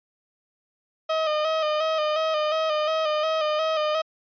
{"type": "tone with vibrato", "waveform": "30% pulse", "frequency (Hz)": 622.3, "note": "D#5", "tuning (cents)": 0, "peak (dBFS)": -19, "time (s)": [1.09, 4.02], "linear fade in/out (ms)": 10, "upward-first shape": "square", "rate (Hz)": 2.8, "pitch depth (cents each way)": 38, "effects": ["resampled to 11025 Hz"]}